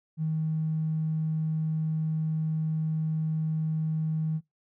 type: tone with tanh clipping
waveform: triangle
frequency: 157.7 Hz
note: D#3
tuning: 24 cents sharp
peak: -25 dBFS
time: 0.17-4.41 s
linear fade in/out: 50 ms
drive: 2 dB
effects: noise-tail reverb RT60 0.2 s tail -24 dB re dry